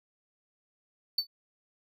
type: tone with exponential decay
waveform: triangle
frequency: 4505 Hz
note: C#8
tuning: 27 cents sharp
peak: -20 dBFS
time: 1.18-1.27 s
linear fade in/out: 5 ms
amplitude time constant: 19 ms
effects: none